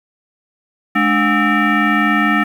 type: tone with frequency modulation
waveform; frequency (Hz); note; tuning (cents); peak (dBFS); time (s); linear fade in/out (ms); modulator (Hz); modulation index
sine; 803; G5; +41; -11; 0.95-2.44; 10; 507; 2.7
effects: 7-bit